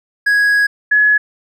triangle / sine tone pair in turn, 1661.2 / 1694.1 Hz, G#6 / G#6, 0 / +34 cents, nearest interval unison, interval 34 cents, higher second, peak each -8 dBFS, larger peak neither, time 0.26-0.67 / 0.91-1.18 s, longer first, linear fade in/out 10 ms, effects none

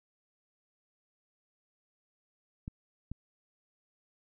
clicks, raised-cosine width 5 ms, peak -26 dBFS, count 2, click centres 2.679 / 3.116 s, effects none

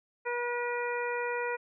harmonic tone, 482.6 Hz, B4, 40 cents flat, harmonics 1 / 2 / 3 / 4 / 5, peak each -33 / -36 / -38 / -39 / -40 dBFS, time 0.25-1.57 s, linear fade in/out 20 ms, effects none

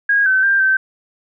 sine tone with pitch steps, 1638 / 1531 / 1588 / 1548 Hz, G#6 / G6 / G6 / G6, -24 / -41 / +22 / -22 cents, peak -11 dBFS, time 0.09-0.77 s, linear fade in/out 5 ms, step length 170 ms, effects none

